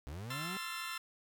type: linear sweep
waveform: 35% pulse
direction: up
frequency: 63 to 197.5 Hz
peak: -40 dBFS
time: 0.07-0.57 s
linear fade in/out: 0 ms
type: chord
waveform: 20% pulse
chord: F major seventh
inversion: second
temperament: equal with one note detuned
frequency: 1046.5 / 1318.5 / 1370.5 / 1760 Hz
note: C6 / E6 / F6 / A6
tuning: 0 / 0 / -33 / 0 cents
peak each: -40 dBFS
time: 0.3-0.98 s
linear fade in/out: 5 ms
effects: none